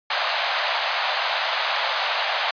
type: band-pass noise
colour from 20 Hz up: pink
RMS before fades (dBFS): -24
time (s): 0.1-2.51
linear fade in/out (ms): 5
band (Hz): 610 to 4600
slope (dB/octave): 48
effects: resampled to 11025 Hz